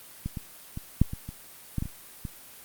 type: clicks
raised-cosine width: 5 ms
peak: -18 / -21 / -21 / -6 / -21 / -24 / -15 / -17 / -23 / -21 dBFS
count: 10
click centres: 0.26 / 0.372 / 0.774 / 1.016 / 1.134 / 1.29 / 1.783 / 1.824 / 1.856 / 2.252 s
effects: white hiss -48 dBFS RMS until 2.64 s + Opus 32 kbps